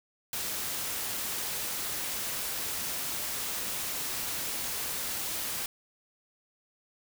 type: noise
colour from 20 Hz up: white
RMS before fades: -34 dBFS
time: 0.33-5.66 s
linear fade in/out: 2 ms
effects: none